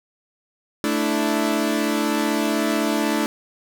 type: chord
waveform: sawtooth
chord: A suspended fourth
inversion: none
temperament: equal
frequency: 220 / 293.7 / 329.6 Hz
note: A3 / D4 / E4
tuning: 0 / 0 / 0 cents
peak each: -20 / -19 / -21 dBFS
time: 0.84-3.26 s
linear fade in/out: 0 ms
effects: none